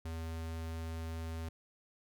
square tone, 81.6 Hz, E2, 17 cents flat, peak -39 dBFS, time 0.05-1.49 s, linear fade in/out 5 ms, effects none

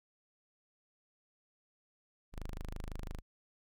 sawtooth tone, 25.96 Hz, G#0, in tune, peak -36 dBFS, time 2.32-3.22 s, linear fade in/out 50 ms, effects none

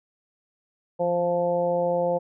harmonic tone with a mistuned harmonic, 174.61 Hz, F3, in tune, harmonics 1 / 2 / 3 / 4 / 5, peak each -32 / -34 / -22 / -30 / -32 dBFS, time 0.99-2.19 s, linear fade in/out 20 ms, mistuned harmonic 1, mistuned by -21 cents, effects none

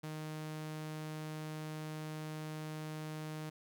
sawtooth tone, 155 Hz, D#3, 6 cents flat, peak -37 dBFS, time 0.03-3.5 s, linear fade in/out 10 ms, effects none

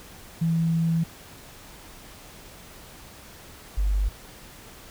sine tone pair in turn, 164.81 / 49.41 Hz, E3 / G1, 0 / +14 cents, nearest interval octave + major sixth, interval 2086 cents, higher first, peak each -20 dBFS, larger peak neither, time 0.41-1.04 / 3.77-4.09 s, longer first, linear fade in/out 10 ms, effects pink hiss -46 dBFS RMS until 4.9 s

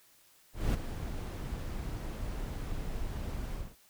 brown noise with ADSR envelope, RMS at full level -27 dBFS, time 0.53-3.76 s, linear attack 210 ms, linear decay 13 ms, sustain -10 dB, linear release 230 ms, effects white hiss -63 dBFS RMS until 3.89 s

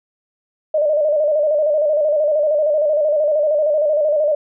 sine tone with vibrato, 603 Hz, D5, 46 cents sharp, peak -13 dBFS, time 0.74-4.35 s, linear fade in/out 5 ms, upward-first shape square, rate 13 Hz, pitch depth 56 cents each way, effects none

